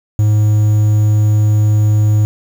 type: tone with quantisation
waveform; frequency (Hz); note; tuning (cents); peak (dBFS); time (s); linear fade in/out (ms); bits
triangle; 106.2; G#2; +39; -6; 0.19-2.25; 0; 6
effects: none